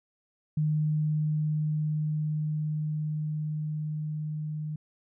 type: tone with level ramp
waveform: sine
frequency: 152.9 Hz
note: D#3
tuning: 30 cents flat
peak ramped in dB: -23 to -31 dBFS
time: 0.57-4.76 s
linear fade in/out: 5 ms
effects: none